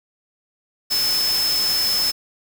sine tone in noise, 5240 Hz, E8, 11 cents flat, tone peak -18 dBFS, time 0.9-2.12 s, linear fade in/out 20 ms, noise white, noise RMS -26 dBFS, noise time 0.9-2.12 s, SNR +5 dB, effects none

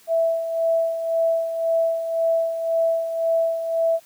sine tone with tremolo, 659.3 Hz, E5, in tune, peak -16 dBFS, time 0.07-4 s, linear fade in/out 50 ms, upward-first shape sine, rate 1.9 Hz, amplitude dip 60%, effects white hiss -53 dBFS RMS until 4.05 s + high-pass 100 Hz 12 dB/octave

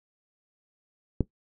click, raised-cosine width 3 ms, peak -10 dBFS, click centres 1.207 s, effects noise-tail reverb RT60 0.1 s tail -17 dB re dry

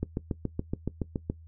click train, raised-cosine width 3 ms, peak -16 dBFS, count 10, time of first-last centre 0.03-1.299 s, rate 7.09 Hz, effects noise-tail reverb RT60 0.1 s tail -18 dB re dry + added 81 Hz sine -47 dBFS peak until 1.47 s

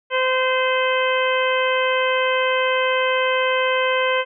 harmonic tone, 516 Hz, C5, 24 cents flat, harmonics 1 / 2 / 3 / 4 / 5 / 6, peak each -20 / -23 / -25 / -26 / -27 / -28 dBFS, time 0.1-4.25 s, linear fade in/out 50 ms, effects none

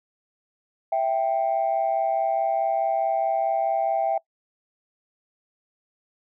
sine tone pair together, 659.3 / 784 Hz, E5 / G5, 0 / 0 cents, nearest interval minor third, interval 300 cents, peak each -22 dBFS, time 0.92-4.18 s, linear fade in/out 5 ms, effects noise-tail reverb RT60 0.1 s tail -23 dB re dry + tanh soft clip ceiling -15 dBFS

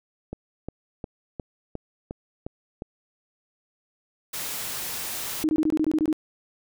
click train, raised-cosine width 2 ms, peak -19 dBFS, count 8, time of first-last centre 0.33-2.821 s, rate 2.81 Hz
white noise, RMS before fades -32 dBFS, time 4.33-5.44 s, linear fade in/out 10 ms
sine tone bursts, 311.1 Hz, D#4, in tune, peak -19 dBFS, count 10, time 5.44-6.128 s, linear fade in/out 0 ms, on 49 ms, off 22 ms
effects none

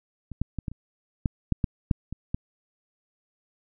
clicks, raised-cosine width 5 ms, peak -25 / -13 / -18 / -18 / -27 / -11 / -9 / -11 / -7 / -21 / -14 dBFS, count 11, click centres 0.317 / 0.416 / 0.587 / 0.682 / 0.716 / 1.258 / 1.523 / 1.642 / 1.912 / 2.126 / 2.345 s, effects none

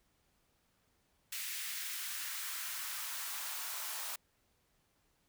white noise with high-pass filter sweep, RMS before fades -41 dBFS, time 1.32-4.16 s, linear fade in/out 5 ms, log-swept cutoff 2100 to 820 Hz, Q 1.5, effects pink hiss -75 dBFS RMS until 5.28 s

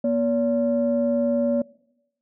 sine tone pair together, 239.7 / 570 Hz, A#3 / C#5, +48 / +48 cents, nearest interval octave + minor third, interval 1500 cents, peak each -21 dBFS, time 0.04-1.62 s, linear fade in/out 5 ms, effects noise-tail reverb RT60 0.9 s tail -23 dB re dry + tanh soft clip ceiling -12 dBFS

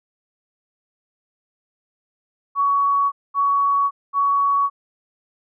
sine tone bursts, 1123 Hz, C#6, 22 cents sharp, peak -15 dBFS, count 3, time 2.55-4.7 s, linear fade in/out 50 ms, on 570 ms, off 220 ms, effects none

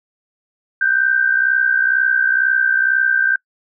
sine tone pair together, 1513 / 1575.1 Hz, F#6 / G6, +38 / +8 cents, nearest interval minor second, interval 70 cents, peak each -18 / -14 dBFS, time 0.81-3.36 s, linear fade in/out 5 ms, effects noise-tail reverb RT60 0.1 s tail -24 dB re dry

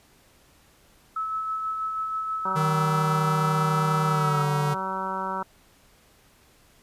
sine tone with tremolo, 1300 Hz, E6, 24 cents flat, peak -25 dBFS, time 1.16-4.42 s, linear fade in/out 5 ms, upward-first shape sine, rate 6.2 Hz, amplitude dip 30%
harmonic tone, 190 Hz, F#3, 46 cents sharp, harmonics 1 / 2 / 3 / 4 / 5 / 6 / 7 / 8, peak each -37 / -39 / -38 / -39 / -30 / -37 / -33 / -42 dBFS, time 2.45-5.43 s, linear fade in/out 5 ms
square tone with pitch glide, 155.56 to 147 Hz, D#3 to D3, 0 to +2 cents, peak -24 dBFS, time 2.55-4.75 s, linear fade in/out 20 ms, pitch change -98 cents, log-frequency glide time 4.07-4.41 s
effects pink hiss -58 dBFS RMS until 6.82 s + resampled to 32000 Hz

